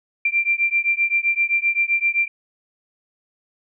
sine beating tone pair, 2361 / 2368.7 Hz, D7 / D7, +9 / +14 cents, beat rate 7.7 Hz, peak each -20 dBFS, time 0.25-2.28 s, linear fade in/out 5 ms, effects none

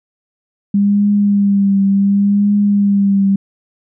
sine tone with vibrato, 200.5 Hz, G3, 39 cents sharp, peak -9 dBFS, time 0.74-3.36 s, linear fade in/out 5 ms, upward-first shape triangle, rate 0.69 Hz, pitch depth 41 cents each way, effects none

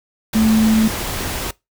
sine tone in noise, 220 Hz, A3, in tune, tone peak -11 dBFS, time 0.35-0.88 s, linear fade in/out 5 ms, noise pink, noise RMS -24 dBFS, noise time 0.33-1.51 s, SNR +10 dB, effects noise-tail reverb RT60 0.2 s tail -22 dB re dry

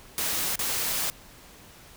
white noise with dropouts, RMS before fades -28 dBFS, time 0.18-1.1 s, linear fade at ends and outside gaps 0 ms, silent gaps 0.556-0.592 s, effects pink hiss -50 dBFS RMS until 1.96 s

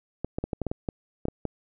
clicks, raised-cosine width 2 ms, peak -15 dBFS, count 11, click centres 0.246 / 0.385 / 0.44 / 0.532 / 0.617 / 0.667 / 0.715 / 0.888 / 1.254 / 1.284 / 1.453 s, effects none

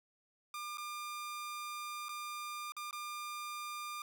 sawtooth tone with dropouts, 1200 Hz, D6, 37 cents sharp, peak -37 dBFS, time 0.54-4.02 s, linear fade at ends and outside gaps 2 ms, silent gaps 0.773-0.781 / 2.085-2.091 / 2.721-2.766 / 2.91-2.928 s, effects none

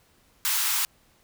white high-pass noise, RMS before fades -25 dBFS, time 0.45-0.85 s, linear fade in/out 0 ms, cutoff 830 Hz, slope 96 dB/octave, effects pink hiss -62 dBFS RMS until 1.23 s

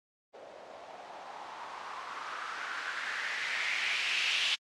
violet noise with low-pass filter sweep, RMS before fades -36 dBFS, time 0.33-4.56 s, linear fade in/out 20 ms, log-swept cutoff 550 to 3000 Hz, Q 3.3, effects low-pass 6000 Hz 12 dB/octave + AAC 64 kbps

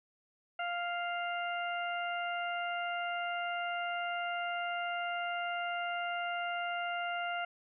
harmonic tone, 698.5 Hz, F5, in tune, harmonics 1 / 2 / 3 / 4, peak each -36 / -38 / -43 / -43 dBFS, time 0.59-7.45 s, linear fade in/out 5 ms, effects none

